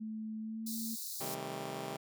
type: tone with pitch glide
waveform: sine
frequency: 218.2 to 225.4 Hz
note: A3 to A3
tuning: -14 to +42 cents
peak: -38 dBFS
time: 0-0.96 s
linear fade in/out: 20 ms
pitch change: +56 cents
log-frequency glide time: 0.4-0.74 s
type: high-pass noise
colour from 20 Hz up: white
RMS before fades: -42 dBFS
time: 0.66-1.35 s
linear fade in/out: 10 ms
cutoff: 3800 Hz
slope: 96 dB/octave
type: chord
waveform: 10% pulse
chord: A half-diminished seventh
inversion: first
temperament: just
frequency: 132 / 158.4 / 198 / 220 Hz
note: C3 / Eb3 / G3 / A3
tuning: +16 / +31 / +18 / 0 cents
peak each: -37 / -37 / -37 / -40 dBFS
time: 1.2-1.97 s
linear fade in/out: 10 ms
effects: none